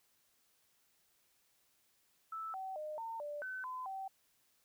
sine tone with pitch steps, 1315 / 763 / 611 / 908 / 588 / 1519 / 1018 / 771 Hz, E6 / G5 / D#5 / A#5 / D5 / F#6 / C6 / G5, -5 / -47 / -32 / -46 / +2 / +45 / -48 / -29 cents, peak -40 dBFS, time 2.32-4.08 s, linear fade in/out 5 ms, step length 220 ms, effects white hiss -74 dBFS RMS until 4.64 s

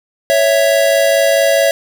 square tone pair together, 554.7 / 659.3 Hz, C#5 / E5, +1 / 0 cents, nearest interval minor third, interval 299 cents, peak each -13 dBFS, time 0.3-1.71 s, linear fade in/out 0 ms, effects none

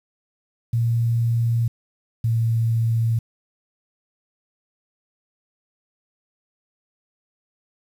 sine tone pair in turn, 116.54 / 114.34 Hz, A#2 / A#2, 0 / -33 cents, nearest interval unison, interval 33 cents, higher first, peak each -17 dBFS, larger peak neither, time 0.73-1.68 / 2.24-3.19 s, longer neither, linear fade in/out 5 ms, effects 8-bit

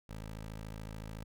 15% pulse tone, 53.8 Hz, A1, 38 cents flat, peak -36 dBFS, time 0.09-1.24 s, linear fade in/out 5 ms, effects none

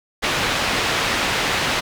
white low-pass noise, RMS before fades -21 dBFS, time 0.22-1.81 s, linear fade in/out 20 ms, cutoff 3100 Hz, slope 12 dB/octave, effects none

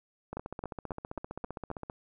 two click trains, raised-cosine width 1 ms, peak -24 / -22 dBFS, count 25 / 6, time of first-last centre 0.33-1.899 / 0.37-1.714 s, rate 15.3 / 3.72 Hz, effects none

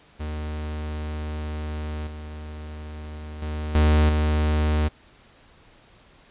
45% pulse tone with level steps, 76.2 Hz, D#2, 36 cents flat, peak -28 / -34 / -27 / -15 / -19 dBFS, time 0.19-4.89 s, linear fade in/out 20 ms, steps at 2.07 / 3.42 / 3.75 / 4.09 s, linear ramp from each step 2 ms, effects pink hiss -54 dBFS RMS until 6.3 s + resampled to 8000 Hz

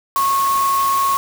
sine tone in noise, 1096 Hz, C#6, 20 cents flat, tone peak -14 dBFS, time 0.16-1.17 s, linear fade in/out 0 ms, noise white, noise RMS -27 dBFS, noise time 0.16-1.17 s, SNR +10 dB, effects none

